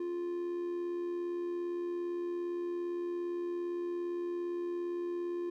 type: tone with amplitude modulation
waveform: triangle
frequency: 349.2 Hz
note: F4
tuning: in tune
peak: -30 dBFS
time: 0-5.5 s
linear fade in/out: 5 ms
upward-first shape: sine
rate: 77.5 Hz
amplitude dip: 35%
effects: none